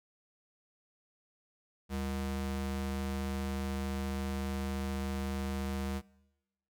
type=ring-modulated tone; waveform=square; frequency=136.3 Hz; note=C#3; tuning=29 cents flat; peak=-31 dBFS; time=1.89-6.02 s; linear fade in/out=50 ms; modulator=61.7 Hz; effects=noise-tail reverb RT60 1.0 s tail -23 dB re dry